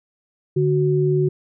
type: tone pair together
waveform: sine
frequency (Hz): 146.83 / 370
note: D3 / F#4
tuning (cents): 0 / 0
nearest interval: octave + major third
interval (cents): 1600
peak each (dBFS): -18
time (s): 0.56-1.29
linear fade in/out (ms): 10
effects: none